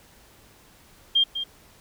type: tone with echo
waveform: sine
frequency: 3198 Hz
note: G7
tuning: 34 cents sharp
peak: -16 dBFS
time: 1.15-1.24 s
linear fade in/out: 10 ms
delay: 200 ms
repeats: 1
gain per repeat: -10 dB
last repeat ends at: 1.44 s
effects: pink hiss -54 dBFS RMS until 1.8 s